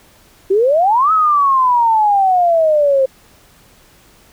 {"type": "exponential two-way sweep", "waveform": "sine", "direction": "up then down", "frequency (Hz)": [370, 1305, 523], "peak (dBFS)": -9, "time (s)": [0.5, 3.06], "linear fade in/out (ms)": 10, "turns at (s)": 1.12, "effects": ["pink hiss -48 dBFS RMS until 4.32 s"]}